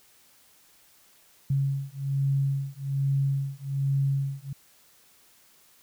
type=beating tone pair; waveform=sine; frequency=137.2 / 138.4 Hz; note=C#3 / C#3; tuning=-17 / -2 cents; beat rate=1.2 Hz; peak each=-27 dBFS; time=1.5-4.53 s; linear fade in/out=5 ms; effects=white hiss -59 dBFS RMS until 5.82 s